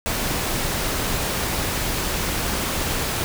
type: noise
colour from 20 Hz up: pink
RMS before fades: -24 dBFS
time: 0.06-3.24 s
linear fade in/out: 0 ms
effects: none